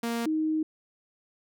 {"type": "tone pair in turn", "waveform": ["sawtooth", "sine"], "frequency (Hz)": [233.1, 313], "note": ["A#3", "D#4"], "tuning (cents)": [0, 10], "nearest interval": "perfect fourth", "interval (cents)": 510, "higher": "second", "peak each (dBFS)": -24, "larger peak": "neither", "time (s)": [[0.03, 0.26], [0.26, 0.63]], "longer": "second", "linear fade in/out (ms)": 5, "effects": []}